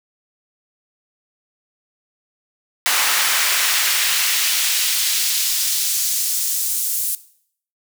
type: noise with high-pass filter sweep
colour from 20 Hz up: pink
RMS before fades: -19 dBFS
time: 2.86-7.15 s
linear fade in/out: 0 ms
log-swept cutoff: 1200 to 9500 Hz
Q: 0.87
effects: noise-tail reverb RT60 0.6 s tail -17 dB re dry